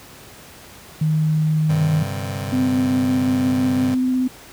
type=tone; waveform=sine; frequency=155.56 Hz; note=D#3; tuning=in tune; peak=-15 dBFS; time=1.01-2.03 s; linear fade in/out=5 ms
type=chord; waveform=sawtooth; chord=G suspended fourth; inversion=none; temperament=just; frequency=98 / 130.67 / 147 Hz; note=G2 / C3 / D3; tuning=0 / -2 / +2 cents; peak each=-22 / -25 / -27 dBFS; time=1.69-3.95 s; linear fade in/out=10 ms
type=tone with vibrato; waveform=sine; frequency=255.5 Hz; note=C4; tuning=41 cents flat; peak=-16 dBFS; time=2.52-4.28 s; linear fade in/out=10 ms; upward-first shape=sine; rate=16 Hz; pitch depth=10 cents each way
effects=pink hiss -42 dBFS RMS until 4.52 s + high-pass 60 Hz 12 dB/octave